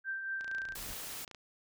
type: tone with tremolo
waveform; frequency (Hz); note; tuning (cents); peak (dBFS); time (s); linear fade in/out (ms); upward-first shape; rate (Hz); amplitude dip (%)
sine; 1568; G6; 0; -33; 0.04-0.76; 50; triangle; 4.3; 50
type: noise with exponential growth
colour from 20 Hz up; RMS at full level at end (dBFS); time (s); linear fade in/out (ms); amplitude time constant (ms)
brown; -45; 0.29-0.94; 5; 140
type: click train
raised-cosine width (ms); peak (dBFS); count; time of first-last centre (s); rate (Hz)
0.2; -31; 28; 0.41-1.347; 28.8
type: noise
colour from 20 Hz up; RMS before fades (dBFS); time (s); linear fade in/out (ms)
white; -43; 0.75-1.25; 5
effects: none